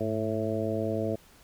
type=harmonic tone with a mistuned harmonic; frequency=110 Hz; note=A2; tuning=in tune; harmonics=1 / 2 / 3 / 4 / 5 / 6; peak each=-34 / -34 / -34 / -34 / -34 / -34 dBFS; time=0-1.16 s; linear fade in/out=10 ms; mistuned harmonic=1; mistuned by=-100 cents; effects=pink hiss -57 dBFS RMS until 1.43 s